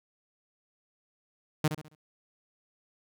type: tone with echo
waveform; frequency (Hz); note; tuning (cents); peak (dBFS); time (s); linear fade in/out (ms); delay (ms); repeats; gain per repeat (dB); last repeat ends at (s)
sawtooth; 153.6; D#3; -22; -18; 1.64-1.68; 5; 68; 4; -9; 1.952
effects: none